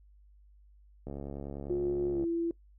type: click train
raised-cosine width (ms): 2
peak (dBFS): -27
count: 83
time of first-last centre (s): 1.07-2.24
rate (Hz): 70.1
type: tone with pitch glide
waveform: sine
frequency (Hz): 356.5 to 336.5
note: F4 to E4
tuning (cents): +36 to +36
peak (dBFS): -28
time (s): 1.7-2.51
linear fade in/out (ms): 2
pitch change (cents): -100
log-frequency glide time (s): 2.1-2.22
effects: noise-tail reverb RT60 0.1 s tail -21 dB re dry + added 50 Hz sine -56 dBFS peak until 2.78 s